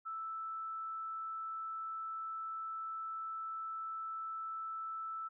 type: tone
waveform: sine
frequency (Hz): 1318.5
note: E6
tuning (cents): 0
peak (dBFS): -39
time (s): 0.05-5.29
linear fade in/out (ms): 20
effects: none